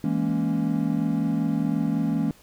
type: chord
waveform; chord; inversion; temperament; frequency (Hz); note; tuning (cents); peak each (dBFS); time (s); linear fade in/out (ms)
triangle; A# half-diminished seventh; second; equal; 164.81 / 207.7 / 233.1 / 277.2; E3 / G#3 / A#3 / C#4; 0 / 0 / 0 / 0; -25 / -26 / -25 / -25; 0.04-2.31; 2
effects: pink hiss -54 dBFS RMS until 2.42 s